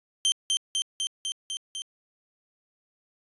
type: tone with echo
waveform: sawtooth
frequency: 3129 Hz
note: G7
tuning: 4 cents flat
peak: -17 dBFS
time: 0.25-0.32 s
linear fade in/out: 0 ms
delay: 250 ms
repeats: 6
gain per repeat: -2 dB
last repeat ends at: 1.82 s
effects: resampled to 24000 Hz